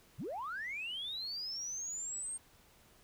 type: linear sweep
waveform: sine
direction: up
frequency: 79.9 to 8640 Hz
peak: -37 dBFS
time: 0.18-2.38 s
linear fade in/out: 20 ms
effects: tanh soft clip ceiling -34 dBFS + pink hiss -64 dBFS RMS until 3.03 s